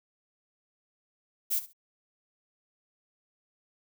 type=noise with echo; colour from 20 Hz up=violet; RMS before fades=-28 dBFS; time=1.5-1.6 s; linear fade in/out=20 ms; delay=67 ms; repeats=2; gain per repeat=-15 dB; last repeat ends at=1.734 s; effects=none